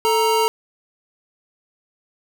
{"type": "tone pair together", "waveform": "square", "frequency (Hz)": [440, 935.8], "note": ["A4", "A#5"], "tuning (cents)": [0, 6], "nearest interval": "octave + minor second", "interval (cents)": 1306, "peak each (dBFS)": -19, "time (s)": [0.05, 0.48], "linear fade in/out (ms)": 0, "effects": []}